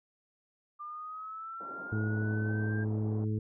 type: linear sweep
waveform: sine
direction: up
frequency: 1190 to 1600 Hz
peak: -39 dBFS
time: 0.79-2.85 s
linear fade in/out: 20 ms
type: band-pass noise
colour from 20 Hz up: pink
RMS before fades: -49 dBFS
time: 1.6-3.25 s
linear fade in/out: 10 ms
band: 220 to 880 Hz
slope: 24 dB/octave
type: harmonic tone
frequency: 107.6 Hz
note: A2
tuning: 38 cents flat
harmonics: 1 / 2 / 3 / 4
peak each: -30 / -36 / -40 / -42 dBFS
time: 1.92-3.39 s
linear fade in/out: 5 ms
effects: none